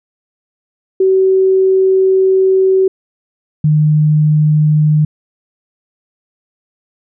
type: tone pair in turn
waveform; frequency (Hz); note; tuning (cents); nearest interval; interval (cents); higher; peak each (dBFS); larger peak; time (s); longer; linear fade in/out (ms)
sine; 379.9 / 152.25; F#4 / D#3; +46 / -37; octave + major third; 1583; first; -7; neither; 1-2.88 / 3.64-5.05; first; 5
effects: none